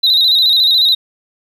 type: tone with vibrato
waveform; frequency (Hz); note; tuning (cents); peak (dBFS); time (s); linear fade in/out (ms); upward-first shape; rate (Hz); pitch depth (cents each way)
sine; 3884; B7; -30; -6; 0.03-0.95; 10; square; 14; 54
effects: tanh soft clip ceiling -6 dBFS + 8-bit